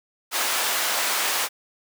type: high-pass noise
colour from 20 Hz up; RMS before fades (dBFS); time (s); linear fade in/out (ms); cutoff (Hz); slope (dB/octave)
pink; -24; 0.31-1.49; 50; 830; 12
effects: none

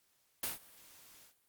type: noise with ADSR envelope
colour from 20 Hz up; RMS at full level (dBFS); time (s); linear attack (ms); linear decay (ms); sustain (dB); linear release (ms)
white; -35; 0.43-1.35; 4; 150; -24; 120
effects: white hiss -74 dBFS RMS until 1.48 s + Opus 48 kbps

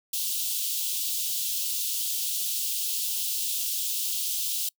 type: high-pass noise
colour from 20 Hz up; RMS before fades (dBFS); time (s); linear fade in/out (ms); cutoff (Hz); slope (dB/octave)
white; -29; 0.13-4.69; 5; 2900; 48
effects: noise-tail reverb RT60 0.1 s tail -26 dB re dry

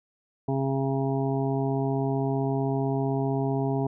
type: harmonic tone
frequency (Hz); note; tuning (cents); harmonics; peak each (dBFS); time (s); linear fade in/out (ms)
135.6; C#3; -38; 1 / 2 / 3 / 5 / 6 / 7; -27 / -29 / -30 / -34 / -37 / -39; 0.48-3.87; 5
effects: none

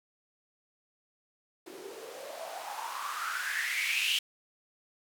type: noise with band-pass filter sweep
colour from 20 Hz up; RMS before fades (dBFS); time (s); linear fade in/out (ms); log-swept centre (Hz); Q
blue; -35; 1.66-4.19; 5; 330 to 3000; 7
effects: none

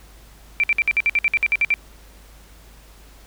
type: tone bursts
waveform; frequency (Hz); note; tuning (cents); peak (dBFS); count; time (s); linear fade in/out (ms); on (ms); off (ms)
sine; 2349; D7; 0; -14; 13; 0.6-1.74; 0; 36; 56
effects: added 51 Hz sine -45 dBFS peak until 3.26 s + pink hiss -50 dBFS RMS until 3.26 s

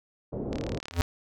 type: low-pass noise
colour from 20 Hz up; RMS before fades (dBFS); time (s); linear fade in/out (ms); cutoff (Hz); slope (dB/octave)
white; -33; 0.32-0.79; 10; 490; 24
type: click train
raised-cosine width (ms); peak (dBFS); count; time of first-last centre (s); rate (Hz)
0.2; -21; 19; 0.53-1.019; 36.8
type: tone with exponential growth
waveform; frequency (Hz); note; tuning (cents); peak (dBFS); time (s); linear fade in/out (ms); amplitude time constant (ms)
square; 85.3; F2; -40; -16; 0.91-1.01; 0; 20
effects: none

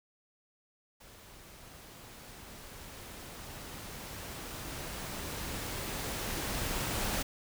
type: noise with level ramp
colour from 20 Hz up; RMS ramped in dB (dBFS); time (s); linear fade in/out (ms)
pink; -54 to -33; 1-7.23; 10
effects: none

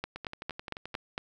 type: two click trains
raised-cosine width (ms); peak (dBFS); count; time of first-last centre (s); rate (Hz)
0.3; -23 / -17; 10 / 6; 0.16-0.943 / 0.04-1.179; 11.5 / 4.39
effects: none

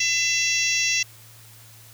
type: harmonic tone with a mistuned harmonic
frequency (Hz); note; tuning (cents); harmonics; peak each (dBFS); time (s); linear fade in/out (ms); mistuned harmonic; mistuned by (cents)
672; E5; +33; 3 / 4 / 5 / 6 / 7 / 8 / 9 / 10; -28 / -24 / -32 / -32 / -34 / -26 / -27 / -34; 0-1.03; 5; 8; +62
effects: added 112 Hz sine -49 dBFS peak until 1.93 s + white hiss -49 dBFS RMS until 1.93 s

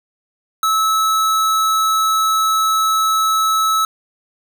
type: tone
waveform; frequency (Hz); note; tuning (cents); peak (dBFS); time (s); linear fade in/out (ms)
square; 1300; E6; -24; -14; 0.63-3.85; 2
effects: none

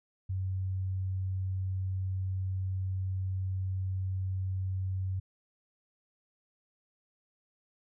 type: tone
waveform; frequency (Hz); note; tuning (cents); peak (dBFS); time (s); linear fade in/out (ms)
sine; 94.3; F#2; +33; -30; 0.29-5.2; 10
effects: none

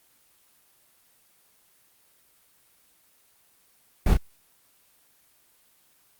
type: noise with echo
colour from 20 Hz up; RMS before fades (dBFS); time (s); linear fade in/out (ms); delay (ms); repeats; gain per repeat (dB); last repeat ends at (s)
brown; -18; 4.06-4.14; 5; 32; 1; -4; 4.172
effects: white hiss -62 dBFS RMS until 6.19 s + Opus 24 kbps

